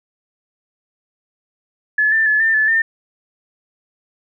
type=tone with pitch steps; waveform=sine; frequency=1715 / 1780 / 1718 / 1795 / 1734 / 1806 Hz; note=A6 / A6 / A6 / A6 / A6 / A6; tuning=-45 / +20 / -42 / +34 / -26 / +45 cents; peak=-12 dBFS; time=1.98-2.82 s; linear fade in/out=5 ms; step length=140 ms; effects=none